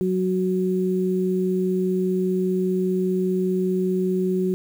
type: tone pair together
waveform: sine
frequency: 185 / 370 Hz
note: F#3 / F#4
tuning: 0 / 0 cents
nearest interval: octave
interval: 1200 cents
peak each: -22 dBFS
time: 0.01-4.54 s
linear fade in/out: 0 ms
effects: 8-bit